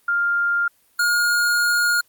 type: tone pair in turn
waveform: sine / square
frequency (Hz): 1400 / 1426.9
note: F6 / F6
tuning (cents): +4 / +37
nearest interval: unison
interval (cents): 33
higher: second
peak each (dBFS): -17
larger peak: neither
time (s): 0.08-0.68 / 0.99-2.01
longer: second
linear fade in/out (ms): 5
effects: white hiss -60 dBFS RMS until 2.08 s + Opus 24 kbps